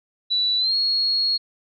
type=tone with pitch glide; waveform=sine; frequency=3951 to 4309 Hz; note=B7 to C#8; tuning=0 to -50 cents; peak=-18 dBFS; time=0.3-1.38 s; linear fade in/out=20 ms; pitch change=+150 cents; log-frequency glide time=0.58-0.75 s; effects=none